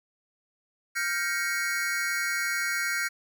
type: chord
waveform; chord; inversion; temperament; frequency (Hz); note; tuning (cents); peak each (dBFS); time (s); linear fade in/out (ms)
square; G half-diminished seventh; third; equal with one note detuned; 1396.9 / 1568 / 1885.2 / 2217; F6 / G6 / Bb6 / Db7; 0 / 0 / +19 / 0; -33; 0.95-3.09; 20
effects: none